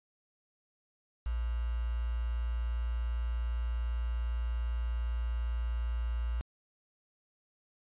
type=tone with quantisation; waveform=sine; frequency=58.7 Hz; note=A#1; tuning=13 cents sharp; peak=-30 dBFS; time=1.26-6.41 s; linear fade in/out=0 ms; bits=8; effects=resampled to 8000 Hz